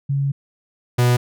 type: tone pair in turn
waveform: sine / 45% pulse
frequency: 139.2 / 122.62 Hz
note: C#3 / B2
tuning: +8 / -12 cents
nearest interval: major second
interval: 220 cents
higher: first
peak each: -17 / -13 dBFS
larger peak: second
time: 0.09-0.32 / 0.98-1.17 s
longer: first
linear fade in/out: 10 ms
effects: none